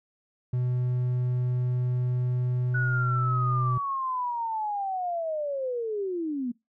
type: tone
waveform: triangle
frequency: 124.6 Hz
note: B2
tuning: 16 cents sharp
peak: -22 dBFS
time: 0.53-3.78 s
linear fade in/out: 5 ms
type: linear sweep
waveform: sine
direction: down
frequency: 1480 to 232.2 Hz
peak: -27 dBFS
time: 2.74-6.52 s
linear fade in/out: 10 ms
effects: noise-tail reverb RT60 0.2 s tail -22 dB re dry